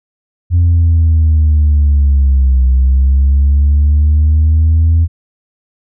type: linear two-way sweep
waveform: sine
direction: down then up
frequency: 87.31 to 63.6 to 83 Hz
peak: -4 dBFS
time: 0.5-5.08 s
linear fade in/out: 50 ms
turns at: 2.66 s
effects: tanh soft clip ceiling -4 dBFS